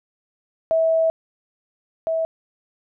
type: tone pair in turn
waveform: sine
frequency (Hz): 650 / 650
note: E5 / E5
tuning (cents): -24 / -24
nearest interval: unison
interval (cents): 0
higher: neither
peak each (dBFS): -15 / -19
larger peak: first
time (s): 0.71-1.1 / 2.07-2.25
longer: first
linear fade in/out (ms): 0
effects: none